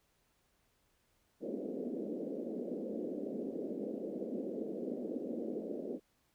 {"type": "band-pass noise", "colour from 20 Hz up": "pink", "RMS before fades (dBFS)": -40, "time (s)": [1.4, 6], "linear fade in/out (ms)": 50, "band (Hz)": [210, 550], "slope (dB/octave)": 48, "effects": ["pink hiss -75 dBFS RMS until 6.34 s"]}